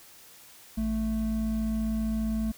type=tone pair together; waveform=triangle; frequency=55 / 220 Hz; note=A1 / A3; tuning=0 / 0 cents; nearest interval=2 octaves; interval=2400 cents; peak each=-30 / -25 dBFS; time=0.77-2.52 s; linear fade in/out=10 ms; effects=white hiss -52 dBFS RMS until 2.57 s